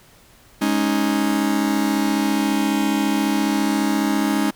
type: chord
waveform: 45% pulse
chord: Ab suspended fourth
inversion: none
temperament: just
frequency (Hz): 207.7 / 276.9 / 311.5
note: Ab3 / Db4 / Eb4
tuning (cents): 0 / -2 / +2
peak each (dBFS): -22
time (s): 0.61-4.51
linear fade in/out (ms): 10
effects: pink hiss -51 dBFS RMS until 4.55 s